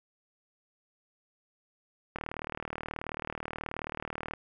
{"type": "click train", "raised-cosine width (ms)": 0.5, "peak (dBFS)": -20, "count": 85, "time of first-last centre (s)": [2.16, 4.336], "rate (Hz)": 38.6, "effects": []}